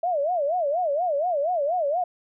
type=tone with vibrato; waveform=sine; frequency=640 Hz; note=D#5; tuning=49 cents sharp; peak=-21 dBFS; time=0.03-2.04 s; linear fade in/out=5 ms; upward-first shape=sine; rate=4.2 Hz; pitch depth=240 cents each way; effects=none